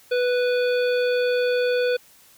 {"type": "harmonic tone", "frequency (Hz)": 493.9, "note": "B4", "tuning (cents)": 0, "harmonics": [1, 3, 5, 7, 9], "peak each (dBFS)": [-19, -29, -33, -36, -38], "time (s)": [0.11, 1.97], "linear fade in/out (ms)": 10, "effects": ["white hiss -53 dBFS RMS until 2.37 s"]}